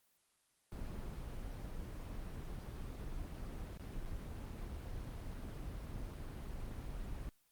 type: noise with dropouts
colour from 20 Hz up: brown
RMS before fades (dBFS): -44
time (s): 0.72-7.29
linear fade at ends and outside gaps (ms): 0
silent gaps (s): 3.773-3.797 / 4.051-4.059
effects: white hiss -75 dBFS RMS until 7.51 s + Opus 24 kbps